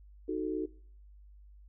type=chord; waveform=sine; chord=D# diminished; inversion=none; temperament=equal; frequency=311.1 / 370 / 440 Hz; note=D#4 / F#4 / A4; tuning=0 / 0 / 0 cents; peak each=-35 / -35 / -37 dBFS; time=0.28-0.66 s; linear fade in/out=10 ms; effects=noise-tail reverb RT60 0.5 s tail -21 dB re dry + added 50 Hz sine -52 dBFS peak until 1.68 s